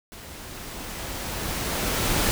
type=noise with level ramp; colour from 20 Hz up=pink; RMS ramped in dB=-42 to -22 dBFS; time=0.12-2.31 s; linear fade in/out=0 ms; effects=none